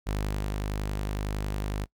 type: tone with ADSR envelope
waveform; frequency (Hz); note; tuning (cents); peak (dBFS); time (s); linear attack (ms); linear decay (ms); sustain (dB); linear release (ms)
sawtooth; 50.9; G#1; -34; -23; 0.06-1.86; 21; 440; -2; 28
effects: noise-tail reverb RT60 0.1 s tail -22 dB re dry